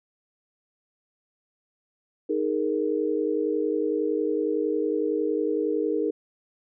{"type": "chord", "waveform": "sine", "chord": "D# suspended fourth", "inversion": "none", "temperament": "equal", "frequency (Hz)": [311.1, 415.3, 466.2], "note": ["D#4", "G#4", "A#4"], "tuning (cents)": [0, 0, 0], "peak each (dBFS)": -27, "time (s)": [2.29, 6.11], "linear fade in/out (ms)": 10, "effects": []}